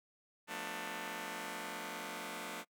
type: chord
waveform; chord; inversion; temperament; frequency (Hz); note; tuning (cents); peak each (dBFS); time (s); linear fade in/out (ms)
5% pulse; B half-diminished seventh; second; just; 177.8 / 222.2 / 246.9 / 296.3; F3 / A3 / B3 / D4; +31 / +17 / 0 / +15; -37 / -35 / -38 / -35; 0.47-2.65; 50
effects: noise-tail reverb RT60 0.1 s tail -26 dB re dry